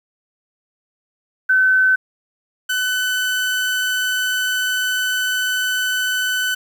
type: tone pair in turn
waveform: sine / 30% pulse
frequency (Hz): 1523 / 1504.6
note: F#6 / F#6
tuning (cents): +50 / +29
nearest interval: unison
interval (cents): 21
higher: first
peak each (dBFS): -11 / -15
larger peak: first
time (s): 1.49-1.96 / 2.69-6.55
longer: second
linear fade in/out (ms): 10
effects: 8-bit